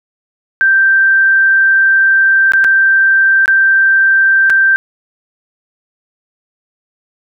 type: tone with dropouts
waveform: sine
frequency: 1568 Hz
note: G6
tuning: in tune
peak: -6 dBFS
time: 0.61-4.76 s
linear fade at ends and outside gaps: 0 ms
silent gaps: 2.52-2.535 / 2.642-2.646 / 3.458-3.479 / 4.498-4.502 s
effects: none